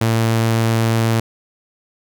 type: tone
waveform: sawtooth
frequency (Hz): 113.5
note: A#2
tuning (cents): -46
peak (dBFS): -10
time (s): 0.01-1.2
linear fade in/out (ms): 5
effects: none